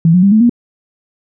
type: tone with pitch steps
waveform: sine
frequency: 164.81 / 180.77 / 198.27 / 217.5 / 238.5 Hz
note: E3 / F#3 / G3 / A3 / A#3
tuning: 0 / -40 / +20 / -20 / +40 cents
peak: -5 dBFS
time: 0.05-0.495 s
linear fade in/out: 2 ms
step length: 89 ms
effects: none

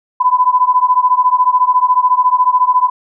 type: beating tone pair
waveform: sine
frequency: 997 / 1011 Hz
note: B5 / B5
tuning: +16 / +40 cents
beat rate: 14 Hz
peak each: -11 / -12 dBFS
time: 0.2-2.9 s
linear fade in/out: 10 ms
effects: none

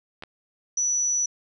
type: clicks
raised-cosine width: 0.3 ms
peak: -22 dBFS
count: 2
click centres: 0.224 / 0.236 s
type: tone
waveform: sine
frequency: 5920 Hz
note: F#8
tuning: in tune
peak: -21 dBFS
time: 0.77-1.26 s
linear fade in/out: 5 ms
effects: none

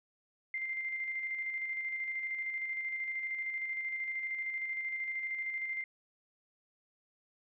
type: tone with tremolo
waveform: sine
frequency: 2093 Hz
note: C7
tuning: in tune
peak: -33 dBFS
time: 0.54-5.84 s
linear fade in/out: 2 ms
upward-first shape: square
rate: 13 Hz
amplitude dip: 35%
effects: none

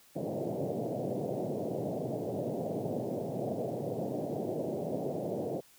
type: band-pass noise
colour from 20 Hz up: white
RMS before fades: -35 dBFS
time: 0.15-5.61 s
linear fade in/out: 20 ms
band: 110 to 670 Hz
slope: 48 dB/octave
effects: white hiss -61 dBFS RMS until 5.78 s

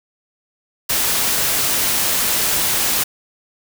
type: noise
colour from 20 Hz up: white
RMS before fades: -18 dBFS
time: 0.89-3.04 s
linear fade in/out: 10 ms
effects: none

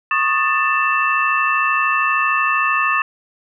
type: tone cluster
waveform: sine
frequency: 1101 / 1234 / 1770 / 2659 Hz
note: C#6 / D#6 / A6 / E7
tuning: -12 / -15 / +10 / +14 cents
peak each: -20 dBFS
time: 0.11-3.02 s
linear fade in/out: 2 ms
effects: none

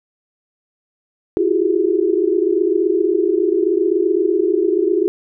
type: tone cluster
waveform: sine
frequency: 332.3 / 359.7 / 380.5 / 415.8 Hz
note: E4 / F#4 / F#4 / G#4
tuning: +14 / -49 / +48 / +2 cents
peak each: -19 dBFS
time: 1.37-5.08 s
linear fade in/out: 0 ms
effects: none

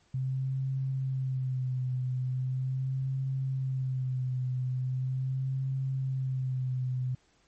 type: tone with vibrato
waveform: sine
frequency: 130.3 Hz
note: C3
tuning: 7 cents flat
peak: -28 dBFS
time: 0.14-7.15 s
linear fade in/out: 5 ms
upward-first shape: sine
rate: 0.4 Hz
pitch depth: 40 cents each way
effects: pink hiss -67 dBFS RMS until 7.47 s + MP3 32 kbps

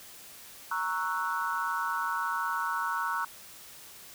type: chord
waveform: sine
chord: F# dominant seventh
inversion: first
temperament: equal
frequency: 932.3 / 1108.7 / 1318.5 / 1480 Hz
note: A#5 / C#6 / E6 / F#6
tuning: 0 / 0 / 0 / 0 cents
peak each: -34 dBFS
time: 0.71-3.25 s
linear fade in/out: 5 ms
effects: white hiss -49 dBFS RMS until 4.14 s

